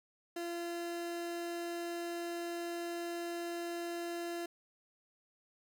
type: tone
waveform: 30% pulse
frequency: 342.6 Hz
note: F4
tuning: 33 cents flat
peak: -35 dBFS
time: 0.36-4.46 s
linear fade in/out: 5 ms
effects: none